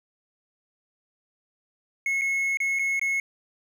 triangle tone with dropouts, 2180 Hz, C#7, 29 cents flat, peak -21 dBFS, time 2.06-3.2 s, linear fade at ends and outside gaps 2 ms, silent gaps 2.213-2.217 / 2.572-2.602 / 2.789-2.793 / 2.995-3.014 s, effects none

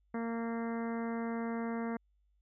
harmonic tone, 230.4 Hz, A#3, 20 cents flat, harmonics 1 / 2 / 3 / 4 / 5 / 6 / 7 / 8 / 9, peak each -35 / -41 / -45 / -47 / -49 / -51 / -52 / -53 / -54 dBFS, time 0.14-1.97 s, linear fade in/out 5 ms, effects added 50 Hz sine -69 dBFS peak until 2.41 s

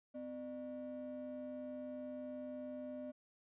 triangle ring-modulated tone, 428.4 Hz, A4, 46 cents flat, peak -37 dBFS, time 0.14-3.12 s, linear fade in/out 20 ms, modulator 173 Hz, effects tanh soft clip ceiling -38 dBFS + resampled to 8000 Hz

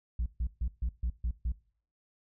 sine tone bursts, 58.4 Hz, A#1, 4 cents sharp, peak -25 dBFS, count 7, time 0.19-1.52 s, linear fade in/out 5 ms, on 70 ms, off 140 ms, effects noise-tail reverb RT60 0.5 s tail -23 dB re dry + tanh soft clip ceiling -27 dBFS

